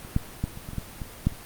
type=clicks; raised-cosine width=5 ms; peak=-28 / -9 / -13 / -26 / -25 / -24 / -16 / -20 / -8 / -26 dBFS; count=10; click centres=0.049 / 0.164 / 0.44 / 0.574 / 0.689 / 0.733 / 0.783 / 1.018 / 1.27 / 1.323 s; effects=pink hiss -43 dBFS RMS until 1.45 s + Opus 32 kbps